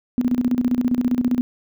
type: tone with tremolo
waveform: sine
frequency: 246.8 Hz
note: B3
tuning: 1 cent flat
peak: -14 dBFS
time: 0.18-1.41 s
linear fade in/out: 0 ms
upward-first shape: square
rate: 15 Hz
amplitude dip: 75%
effects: none